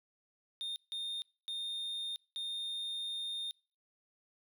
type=tone bursts at uneven times; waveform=triangle; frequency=3652 Hz; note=A#7; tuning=36 cents flat; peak=-35 dBFS; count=4; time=0.61-0.76 / 0.92-1.22 / 1.48-2.16 / 2.36-3.51 s; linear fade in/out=0 ms; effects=noise-tail reverb RT60 0.4 s tail -26 dB re dry